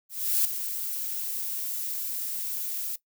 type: noise with ADSR envelope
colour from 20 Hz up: violet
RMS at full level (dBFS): -22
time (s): 0.09-2.96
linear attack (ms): 360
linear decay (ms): 4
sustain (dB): -10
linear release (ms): 7
effects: noise-tail reverb RT60 0.1 s tail -18 dB re dry